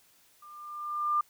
sine tone with level ramp, 1197 Hz, D6, 33 cents sharp, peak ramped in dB -48 to -22 dBFS, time 0.42-1.21 s, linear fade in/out 5 ms, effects white hiss -63 dBFS RMS until 1.29 s

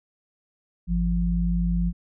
sine tone pair together, 51.56 / 173.3 Hz, G#1 / F3, -12 / -13 cents, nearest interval octave + major sixth, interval 2099 cents, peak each -23 dBFS, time 0.87-1.93 s, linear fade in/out 50 ms, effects none

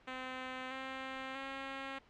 5% pulse tone with pitch steps, 257.9 / 264.1 / 270.4 Hz, C4 / C4 / C#4, -25 / +16 / -43 cents, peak -29 dBFS, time 0.07-1.99 s, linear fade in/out 10 ms, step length 640 ms, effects pink hiss -64 dBFS RMS until 2.09 s + low-pass 3000 Hz 12 dB/octave

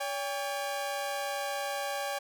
sawtooth tone pair together, 567.8 / 803 Hz, C#5 / G5, +41 / +41 cents, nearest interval tritone, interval 600 cents, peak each -31 / -31 dBFS, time 0-2.19 s, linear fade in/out 10 ms, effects none

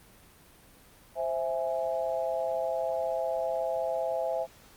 sine chord, C augmented, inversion none, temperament equal, 523.3 / 659.3 / 830.6 Hz, C5 / E5 / G#5, 0 / 0 / 0 cents, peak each -32 / -30 / -36 dBFS, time 1.15-4.47 s, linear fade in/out 50 ms, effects pink hiss -56 dBFS RMS until 4.76 s + Opus 32 kbps

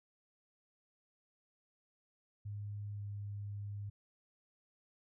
sine tone with pitch glide, 102.9 to 101.95 Hz, G#2 to G#2, -16 to -32 cents, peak -40 dBFS, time 2.45-3.9 s, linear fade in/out 10 ms, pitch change -16 cents, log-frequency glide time 2.94-3.01 s, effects none

